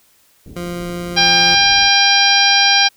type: low-pass noise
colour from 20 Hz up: pink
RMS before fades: -36 dBFS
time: 0.46-1.89 s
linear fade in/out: 2 ms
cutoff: 420 Hz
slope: 24 dB/octave
type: tone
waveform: 20% pulse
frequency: 174.61 Hz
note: F3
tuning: in tune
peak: -18 dBFS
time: 0.56-1.55 s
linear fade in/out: 5 ms
type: harmonic tone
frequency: 799 Hz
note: G5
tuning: 33 cents sharp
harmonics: 1 / 2 / 3 / 4 / 5 / 6 / 7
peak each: -17 / -17 / -17 / -17 / -17 / -17 / -17 dBFS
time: 1.16-2.89 s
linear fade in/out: 20 ms
effects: white hiss -54 dBFS RMS until 2.96 s